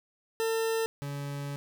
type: tone pair in turn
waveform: 40% pulse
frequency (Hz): 450 / 142.15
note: A4 / C#3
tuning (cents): +39 / +44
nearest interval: octave + minor sixth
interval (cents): 1995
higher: first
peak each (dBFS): -26 / -33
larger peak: first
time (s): 0.4-0.86 / 1.02-1.56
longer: second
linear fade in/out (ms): 0
effects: none